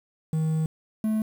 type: tone pair in turn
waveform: triangle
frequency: 158.2 / 217.3 Hz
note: D#3 / A3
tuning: +29 / -21 cents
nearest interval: perfect fourth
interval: 550 cents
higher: second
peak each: -20 dBFS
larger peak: neither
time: 0.33-0.66 / 1.04-1.22 s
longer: first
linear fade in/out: 2 ms
effects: 8-bit